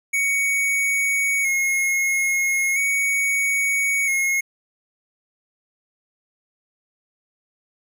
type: tone with vibrato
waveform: square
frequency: 2198 Hz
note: C#7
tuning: 15 cents flat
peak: -19 dBFS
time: 0.13-4.41 s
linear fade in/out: 10 ms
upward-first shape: square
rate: 0.38 Hz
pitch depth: 30 cents each way
effects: none